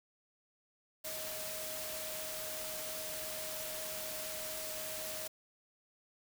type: tone in noise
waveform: sine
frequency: 627 Hz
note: D#5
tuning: 13 cents sharp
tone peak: -46 dBFS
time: 1.04-5.28 s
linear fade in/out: 10 ms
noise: white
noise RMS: -42 dBFS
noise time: 1.04-5.28 s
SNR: -7 dB
effects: none